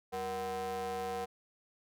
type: ring-modulated tone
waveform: square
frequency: 138.59 Hz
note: C#3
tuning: in tune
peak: -33 dBFS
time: 0.12-1.26 s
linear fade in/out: 20 ms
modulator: 611 Hz
effects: none